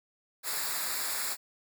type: noise with comb filter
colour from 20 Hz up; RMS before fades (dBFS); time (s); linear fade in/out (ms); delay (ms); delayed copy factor
white; -33; 0.43-1.37; 50; 0.33; -0.75
effects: none